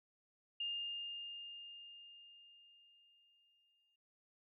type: tone with exponential decay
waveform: sine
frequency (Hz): 2817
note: F7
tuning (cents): +14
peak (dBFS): -37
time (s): 0.6-3.96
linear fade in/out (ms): 5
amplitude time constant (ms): 730
effects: none